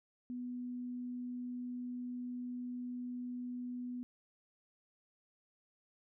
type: tone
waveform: sine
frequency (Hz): 246.9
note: B3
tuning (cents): 0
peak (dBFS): -39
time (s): 0.3-4.03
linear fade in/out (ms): 0
effects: none